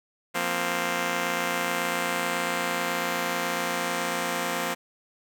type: chord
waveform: 5% pulse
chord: F suspended fourth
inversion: none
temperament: just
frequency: 174.61 / 232.8 / 261.9 Hz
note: F3 / Bb3 / C4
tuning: 0 / -2 / +2 cents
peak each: -20 dBFS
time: 0.34-4.75 s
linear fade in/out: 20 ms
effects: none